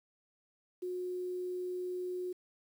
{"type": "tone with quantisation", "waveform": "sine", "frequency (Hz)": 362.5, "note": "F#4", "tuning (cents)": -35, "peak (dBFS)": -35, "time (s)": [0.82, 2.33], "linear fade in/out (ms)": 10, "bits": 10, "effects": []}